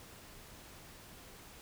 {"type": "silence", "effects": ["pink hiss -54 dBFS RMS until 1.61 s"]}